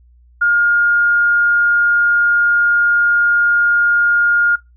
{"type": "tone", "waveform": "sine", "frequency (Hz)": 1418, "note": "F6", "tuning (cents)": 26, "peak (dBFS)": -10, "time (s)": [0.41, 4.56], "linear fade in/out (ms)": 10, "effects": ["noise-tail reverb RT60 0.2 s tail -22 dB re dry", "added 60 Hz sine -45 dBFS peak until 4.76 s"]}